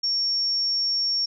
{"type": "tone", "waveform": "sine", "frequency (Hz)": 5500, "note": "F8", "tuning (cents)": -27, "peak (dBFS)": -21, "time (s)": [0.03, 1.26], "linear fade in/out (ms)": 10, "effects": []}